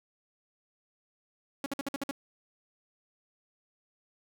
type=tone bursts; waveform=sawtooth; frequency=277.2 Hz; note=C#4; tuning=in tune; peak=-27 dBFS; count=7; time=1.64-2.111 s; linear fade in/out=2 ms; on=21 ms; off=54 ms; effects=none